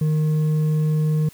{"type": "tone with hard clipping", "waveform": "sine", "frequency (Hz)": 154.3, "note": "D#3", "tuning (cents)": -14, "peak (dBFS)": -18, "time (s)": [0.01, 1.29], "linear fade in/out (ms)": 5, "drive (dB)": 4, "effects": ["white hiss -49 dBFS RMS until 1.33 s"]}